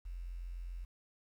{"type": "tone with quantisation", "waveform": "sine", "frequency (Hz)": 43.65, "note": "F1", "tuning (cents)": 0, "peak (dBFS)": -40, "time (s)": [0.05, 0.85], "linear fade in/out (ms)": 10, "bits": 11, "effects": []}